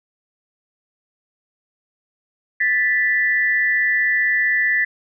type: tone pair together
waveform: sine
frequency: 1760 / 1975.5 Hz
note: A6 / B6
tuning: 0 / 0 cents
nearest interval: major second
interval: 200 cents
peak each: -18 dBFS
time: 2.6-4.85 s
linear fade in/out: 10 ms
effects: none